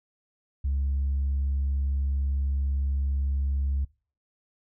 sine tone, 68.9 Hz, C#2, 10 cents flat, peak -22 dBFS, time 0.64-3.85 s, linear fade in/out 10 ms, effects noise-tail reverb RT60 0.4 s tail -24 dB re dry + tanh soft clip ceiling -21 dBFS

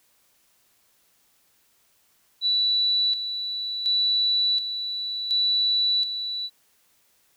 sine tone with tremolo, 3951 Hz, B7, in tune, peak -19 dBFS, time 2.41-6.5 s, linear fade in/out 50 ms, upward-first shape square, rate 0.69 Hz, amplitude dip 60%, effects white hiss -64 dBFS RMS until 7.36 s

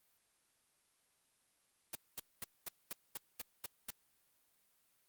white noise bursts, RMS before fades -42 dBFS, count 9, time 1.93-3.906 s, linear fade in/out 5 ms, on 24 ms, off 220 ms, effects white hiss -75 dBFS RMS until 5.08 s + Opus 32 kbps

